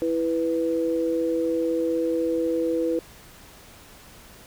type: tone pair together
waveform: sine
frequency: 330.1 / 493.9 Hz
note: E4 / B4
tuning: +2 / 0 cents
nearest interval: perfect fifth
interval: 698 cents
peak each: -24 dBFS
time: 0.02-2.99 s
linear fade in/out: 0 ms
effects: pink hiss -48 dBFS RMS until 4.46 s